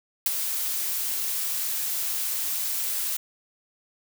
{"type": "noise with ADSR envelope", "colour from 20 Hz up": "blue", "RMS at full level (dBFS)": -20, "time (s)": [0.26, 3.17], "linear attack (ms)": 3, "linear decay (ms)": 24, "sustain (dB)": -8, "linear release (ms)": 5, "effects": []}